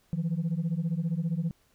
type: beating tone pair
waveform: sine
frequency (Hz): 158.8 / 173.8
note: D#3 / F3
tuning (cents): +36 / -8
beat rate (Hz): 15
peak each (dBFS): -28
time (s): 0.13-1.51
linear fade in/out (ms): 0
effects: tanh soft clip ceiling -23 dBFS + pink hiss -67 dBFS RMS until 1.74 s